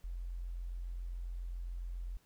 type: tone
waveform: sine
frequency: 43.65 Hz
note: F1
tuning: in tune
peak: -38 dBFS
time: 0.04-2.17 s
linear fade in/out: 0 ms
effects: pink hiss -70 dBFS RMS until 2.25 s